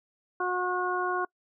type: harmonic tone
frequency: 362.6 Hz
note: F#4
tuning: 35 cents flat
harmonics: 1 / 2 / 3 / 4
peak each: -31 / -33 / -31 / -33 dBFS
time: 0.4-1.25 s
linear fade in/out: 5 ms
effects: noise-tail reverb RT60 0.1 s tail -25 dB re dry